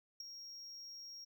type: tone with ADSR envelope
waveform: triangle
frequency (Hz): 5588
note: F8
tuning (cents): 0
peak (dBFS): -39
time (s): 0.2-1.25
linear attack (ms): 5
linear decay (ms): 10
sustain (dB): -8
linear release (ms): 13
effects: none